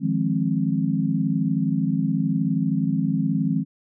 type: chord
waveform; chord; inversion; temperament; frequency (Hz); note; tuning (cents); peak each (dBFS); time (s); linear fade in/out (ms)
sine; F minor seventh; third; equal with one note detuned; 155.56 / 174.61 / 207.7 / 264.4; Eb3 / F3 / Ab3 / C4; 0 / 0 / 0 / +18; -25; 0-3.65; 50
effects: none